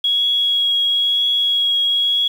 sine tone with vibrato, 3322 Hz, G#7, in tune, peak -14 dBFS, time 0.04-2.28 s, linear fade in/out 5 ms, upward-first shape triangle, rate 1 Hz, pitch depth 12 cents each way, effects 7-bit

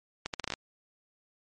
accelerating click train, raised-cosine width 0.2 ms, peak -15 dBFS, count 8, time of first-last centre 0.26-0.537 s, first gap 78 ms, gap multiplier 0.76, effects MP3 48 kbps

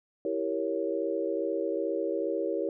sine chord, E diminished seventh, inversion none, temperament equal, 329.6 / 392 / 466.2 / 554.4 Hz, E4 / G4 / Bb4 / Db5, 0 / 0 / 0 / 0 cents, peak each -33 dBFS, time 0.25-2.69 s, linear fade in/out 2 ms, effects none

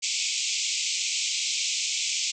white band-pass noise, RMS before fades -28 dBFS, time 0.02-2.32 s, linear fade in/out 20 ms, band 2200 to 7700 Hz, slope 96 dB/octave, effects none

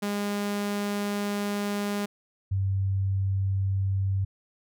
sawtooth / sine tone pair in turn, 204.1 / 96.91 Hz, G#3 / G2, -30 / -19 cents, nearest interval octave + minor second, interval 1289 cents, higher first, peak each -23 dBFS, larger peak neither, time 0.02-2.06 / 2.51-4.25 s, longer first, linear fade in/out 10 ms, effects none

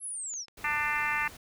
sine linear sweep, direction down, 11175 to 5130 Hz, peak -34 dBFS, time 0-0.46 s, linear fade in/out 50 ms
clicks, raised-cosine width 0.2 ms, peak -35 dBFS, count 2, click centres 0.338 / 0.483 s
pink noise, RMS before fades -48 dBFS, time 0.57-1.37 s, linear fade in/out 5 ms
harmonic tone, 297.4 Hz, D4, 22 cents sharp, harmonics 3 / 4 / 5 / 6 / 7 / 8 / 9, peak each -35 / -35 / -37 / -32 / -33 / -37 / -37 dBFS, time 0.64-1.28 s, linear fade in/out 5 ms
effects none

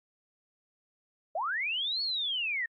sine linear two-way sweep, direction up then down, 587.3 to 4435 to 1799 Hz, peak -29 dBFS, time 1.35-2.66 s, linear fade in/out 5 ms, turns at 2.02 s, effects AAC 64 kbps

